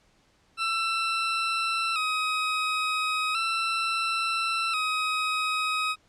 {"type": "tone with vibrato", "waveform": "20% pulse", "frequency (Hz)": 1300, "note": "E6", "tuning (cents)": -24, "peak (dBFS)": -20, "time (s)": [0.57, 5.96], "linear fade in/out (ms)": 50, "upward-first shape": "square", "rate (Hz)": 0.36, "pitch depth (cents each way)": 50, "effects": ["pink hiss -64 dBFS RMS until 6.08 s", "low-pass 7000 Hz 12 dB/octave"]}